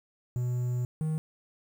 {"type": "tone pair in turn", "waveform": "triangle", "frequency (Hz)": [123.47, 156.84], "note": ["B2", "D#3"], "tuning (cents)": [0, 14], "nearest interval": "major third", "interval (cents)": 414, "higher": "second", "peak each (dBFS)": -25, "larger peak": "neither", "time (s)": [[0.36, 0.85], [1.01, 1.18]], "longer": "first", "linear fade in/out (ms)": 0, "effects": ["9-bit"]}